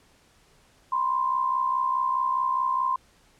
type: tone pair together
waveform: sine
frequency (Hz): 981.7 / 1046.5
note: B5 / C6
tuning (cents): -11 / 0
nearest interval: minor second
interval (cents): 111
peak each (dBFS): -29 / -23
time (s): 0.92-2.96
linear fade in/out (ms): 5
effects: pink hiss -60 dBFS RMS until 3.39 s + low-pass 10000 Hz 12 dB/octave